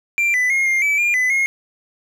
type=tone with pitch steps; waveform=triangle; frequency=2365 / 1996 / 2145 / 2117 / 2302 / 2407 / 2008 / 2152 Hz; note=D7 / B6 / C7 / C7 / D7 / D7 / B6 / C7; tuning=+12 / +18 / +42 / +20 / -35 / +42 / +28 / +48 cents; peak=-13 dBFS; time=0.18-1.46 s; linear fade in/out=0 ms; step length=160 ms; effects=none